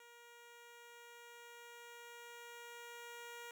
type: tone with level ramp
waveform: 10% pulse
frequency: 473.8 Hz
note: A#4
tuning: 28 cents sharp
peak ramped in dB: -50 to -40 dBFS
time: 0-3.51 s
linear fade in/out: 2 ms
effects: none